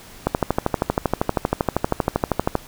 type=click train; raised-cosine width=1 ms; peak=-3 dBFS; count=30; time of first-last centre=0.27-2.553 s; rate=12.7 Hz; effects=pink hiss -43 dBFS RMS until 2.67 s